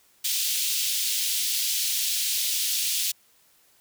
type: high-pass noise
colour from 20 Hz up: pink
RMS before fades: -26 dBFS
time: 0.24-3.12 s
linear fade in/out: 10 ms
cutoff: 3100 Hz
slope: 24 dB/octave
effects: white hiss -61 dBFS RMS until 3.8 s